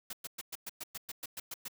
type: noise bursts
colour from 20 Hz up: white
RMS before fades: -41 dBFS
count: 12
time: 0.1-1.682 s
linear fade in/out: 5 ms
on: 31 ms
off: 110 ms
effects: none